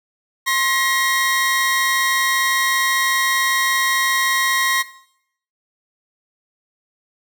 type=tone pair together; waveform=sawtooth; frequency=1063 / 1902.8 Hz; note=C6 / A#6; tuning=+27 / +35 cents; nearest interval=minor seventh; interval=1008 cents; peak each=-16 dBFS; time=0.46-4.83 s; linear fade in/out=20 ms; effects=noise-tail reverb RT60 0.7 s tail -17 dB re dry